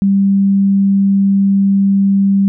sine tone, 196.8 Hz, G3, 7 cents sharp, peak -8 dBFS, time 0.02-2.48 s, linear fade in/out 0 ms, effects none

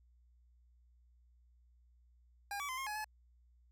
25% pulse tone with pitch steps, 808 / 1143 / 1033 / 1071 / 842 / 857 Hz, G#5 / D6 / C6 / C6 / G#5 / A5, -48 / -47 / -22 / +40 / +24 / -46 cents, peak -35 dBFS, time 2.51-3.044 s, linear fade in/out 2 ms, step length 89 ms, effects added 60 Hz sine -64 dBFS peak until 3.71 s

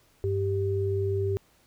sine tone pair together, 98 / 392 Hz, G2 / G4, 0 / 0 cents, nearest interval 2 octaves, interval 2400 cents, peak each -27 dBFS, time 0.24-1.37 s, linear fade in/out 0 ms, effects pink hiss -63 dBFS RMS until 1.66 s

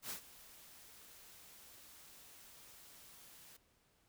white noise with ADSR envelope, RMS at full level -42 dBFS, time 0.02-3.57 s, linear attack 81 ms, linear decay 100 ms, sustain -17 dB, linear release 7 ms, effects pink hiss -74 dBFS RMS until 4.08 s

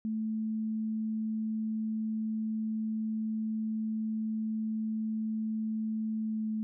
sine tone with pitch glide, 219 to 217.4 Hz, A3 to A3, -8 to -21 cents, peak -30 dBFS, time 0.05-6.63 s, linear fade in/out 0 ms, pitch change -13 cents, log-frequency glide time 6.19-6.51 s, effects none

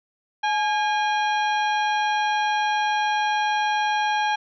harmonic tone with a mistuned harmonic, 813 Hz, G#5, 37 cents flat, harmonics 1 / 2 / 3 / 4 / 5 / 7, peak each -21 / -27 / -32 / -33 / -38 / -44 dBFS, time 0.43-4.36 s, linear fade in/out 10 ms, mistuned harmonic 1, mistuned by +70 cents, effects none

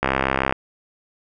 click train, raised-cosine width 0.5 ms, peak -3 dBFS, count 34, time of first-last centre 0.03-0.525 s, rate 66.7 Hz, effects none

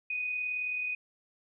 sine tone with amplitude modulation, 2489 Hz, D#7, in tune, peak -29 dBFS, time 0.1-0.95 s, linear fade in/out 5 ms, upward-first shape sine, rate 39 Hz, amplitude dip 35%, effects none

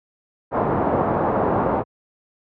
white low-pass noise, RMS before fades -20 dBFS, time 0.51-1.84 s, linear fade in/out 50 ms, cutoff 960 Hz, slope 24 dB/octave, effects high-pass 80 Hz 12 dB/octave

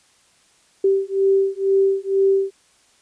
sine beating tone pair, 388.4 / 390.5 Hz, G4 / G4, -16 / -7 cents, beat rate 2.1 Hz, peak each -18 / -18 dBFS, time 0.84-2.51 s, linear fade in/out 5 ms, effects white hiss -57 dBFS RMS until 3.01 s + resampled to 22050 Hz

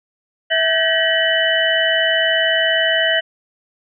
sine tone cluster, 654 / 1554 / 1701 / 1908 / 2991 Hz, E5 / G6 / G#6 / A#6 / F#7, -14 / -16 / +41 / +40 / +18 cents, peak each -19 / -23 / -26 / -19 / -18 dBFS, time 0.5-3.21 s, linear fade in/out 20 ms, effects none

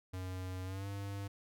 square tone with pitch glide, 92.5 to 99.71 Hz, F#2 to G2, 0 to +30 cents, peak -40 dBFS, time 0.13-1.28 s, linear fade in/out 10 ms, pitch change +130 cents, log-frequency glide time 0.64-0.87 s, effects none

